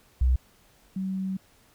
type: tone pair in turn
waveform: sine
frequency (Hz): 63.4 / 189.99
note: B1 / F#3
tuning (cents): +46 / +46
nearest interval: octave + perfect fifth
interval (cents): 1900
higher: second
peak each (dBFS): -18 / -27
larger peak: first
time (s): 0.21-0.36 / 0.96-1.37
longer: second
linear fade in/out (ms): 5
effects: pink hiss -60 dBFS RMS until 1.74 s